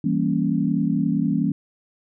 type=chord; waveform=sine; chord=E diminished seventh; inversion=none; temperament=equal; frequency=164.81 / 196 / 233.1 / 277.2 Hz; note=E3 / G3 / Bb3 / Db4; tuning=0 / 0 / 0 / 0 cents; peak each=-24 dBFS; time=0.04-1.52 s; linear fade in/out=5 ms; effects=none